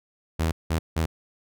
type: tone bursts at uneven times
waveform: sawtooth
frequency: 81 Hz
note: E2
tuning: 30 cents flat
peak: -18 dBFS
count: 3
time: 0.39-0.52 / 0.7-0.79 / 0.96-1.06 s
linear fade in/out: 10 ms
effects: none